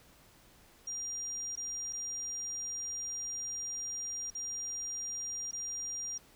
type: tone with dropouts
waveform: sine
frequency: 5700 Hz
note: F8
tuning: 34 cents sharp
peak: -36 dBFS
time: 0.87-6.18 s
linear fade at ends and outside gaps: 5 ms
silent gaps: 1.556-1.573 / 1.927-1.931 / 4.303-4.35 / 5.512-5.53 s
effects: pink hiss -61 dBFS RMS until 6.35 s